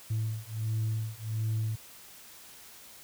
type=beating tone pair; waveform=sine; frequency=109.4 / 110.8 Hz; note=A2 / A2; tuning=-9 / +13 cents; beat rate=1.4 Hz; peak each=-31 dBFS; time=0.1-1.76 s; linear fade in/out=10 ms; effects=tanh soft clip ceiling -25 dBFS + white hiss -51 dBFS RMS until 3.03 s